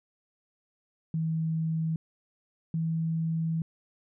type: tone pair in turn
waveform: sine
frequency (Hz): 161 / 162.68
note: E3 / E3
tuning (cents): -41 / -23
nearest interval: unison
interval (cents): 18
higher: second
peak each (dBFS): -26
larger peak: neither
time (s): 1.14-1.96 / 2.74-3.62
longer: second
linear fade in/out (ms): 2
effects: none